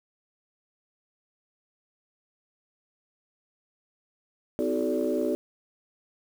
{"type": "tone cluster", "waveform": "sine", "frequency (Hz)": [255.1, 319, 373.6, 432.9, 580], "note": ["C4", "D#4", "F#4", "A4", "D5"], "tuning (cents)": [-44, 43, 17, -28, -22], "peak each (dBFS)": -30, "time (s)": [4.59, 5.35], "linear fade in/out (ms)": 0, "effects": ["tanh soft clip ceiling -15 dBFS", "8-bit"]}